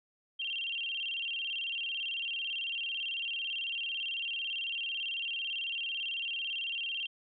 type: tone with vibrato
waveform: sine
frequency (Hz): 2960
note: F#7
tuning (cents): 0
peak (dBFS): -33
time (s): 0.39-7.07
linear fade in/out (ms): 10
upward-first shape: square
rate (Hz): 18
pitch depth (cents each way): 120
effects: none